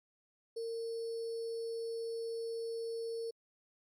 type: tone with sample-and-hold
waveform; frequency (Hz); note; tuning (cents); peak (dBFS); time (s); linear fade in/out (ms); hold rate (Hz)
sine; 458.1; A#4; -30; -36; 0.56-3.31; 10; 4900
effects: low-pass 10000 Hz 12 dB/octave + MP3 96 kbps